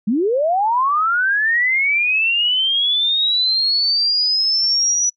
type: linear sweep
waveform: sine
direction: up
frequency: 191.9 to 5920 Hz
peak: -14 dBFS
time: 0.07-5.1 s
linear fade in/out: 10 ms
effects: noise-tail reverb RT60 0.1 s tail -24 dB re dry